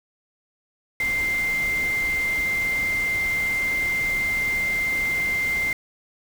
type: tone in noise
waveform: sine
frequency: 2093 Hz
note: C7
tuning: in tune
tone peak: -21 dBFS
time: 1-5.73 s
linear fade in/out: 2 ms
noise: pink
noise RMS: -35 dBFS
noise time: 1-5.73 s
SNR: +11 dB
effects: none